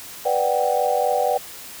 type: chord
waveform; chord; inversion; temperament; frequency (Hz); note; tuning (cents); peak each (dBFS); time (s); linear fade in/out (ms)
sine; G major seventh; first; equal; 493.9 / 587.3 / 740 / 784; B4 / D5 / F#5 / G5; 0 / 0 / 0 / 0; -23; 0.25-1.38; 10
effects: white hiss -38 dBFS RMS until 1.8 s